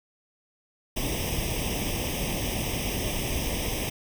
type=noise with comb filter; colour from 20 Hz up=pink; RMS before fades=-29 dBFS; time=0.96-3.9 s; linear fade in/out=10 ms; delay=0.35 ms; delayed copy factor=+0.9; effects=none